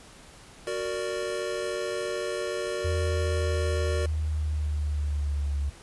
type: chord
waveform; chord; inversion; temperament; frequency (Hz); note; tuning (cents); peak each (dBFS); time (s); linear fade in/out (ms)
square; Gb augmented; none; equal with one note detuned; 370 / 463.5 / 587.3; Gb4 / Bb4 / D5; 0 / -10 / 0; -34; 0.67-4.06; 2
type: exponential sweep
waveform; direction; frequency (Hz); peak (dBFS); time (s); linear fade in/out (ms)
sine; down; 84.3 to 70.6; -25; 2.84-5.7; 10
effects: pink hiss -50 dBFS RMS until 5.82 s + resampled to 24000 Hz